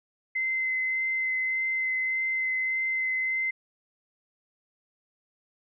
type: tone with vibrato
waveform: sine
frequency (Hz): 2060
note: C7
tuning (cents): -28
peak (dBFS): -25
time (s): 0.35-3.51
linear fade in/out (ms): 10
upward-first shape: sine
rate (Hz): 1.7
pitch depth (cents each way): 10
effects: none